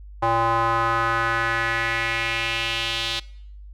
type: tone with band-pass filter sweep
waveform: square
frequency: 114.7 Hz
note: A#2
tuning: 28 cents flat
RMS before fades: -23 dBFS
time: 0.22-3.2 s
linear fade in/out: 10 ms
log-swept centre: 900 to 3600 Hz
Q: 2.8
effects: noise-tail reverb RT60 0.7 s tail -22 dB re dry + added 50 Hz sine -38 dBFS peak until 3.73 s